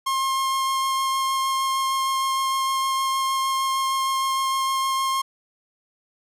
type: tone with vibrato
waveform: 45% pulse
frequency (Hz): 1068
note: C6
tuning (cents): +35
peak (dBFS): -21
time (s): 0.06-5.22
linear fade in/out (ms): 10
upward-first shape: sine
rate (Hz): 6.5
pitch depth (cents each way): 8
effects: resampled to 32000 Hz + 10-bit